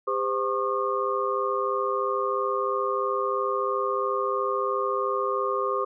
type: tone cluster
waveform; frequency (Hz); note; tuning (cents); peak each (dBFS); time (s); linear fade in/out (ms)
sine; 401.2 / 515 / 1087 / 1210; G4 / C5 / C#6 / D#6; +40 / -28 / -34 / -49; -29; 0.07-5.85; 10
effects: none